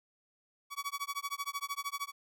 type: tone with tremolo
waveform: sawtooth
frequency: 1132 Hz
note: C#6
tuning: 36 cents sharp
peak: -29 dBFS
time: 0.7-2.12 s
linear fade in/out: 50 ms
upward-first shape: sine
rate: 13 Hz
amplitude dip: 100%
effects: none